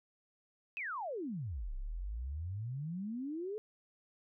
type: exponential two-way sweep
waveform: sine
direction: down then up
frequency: 2664 to 30.87 to 440.7 Hz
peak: -37 dBFS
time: 0.77-3.58 s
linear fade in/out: 0 ms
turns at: 1.74 s
effects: none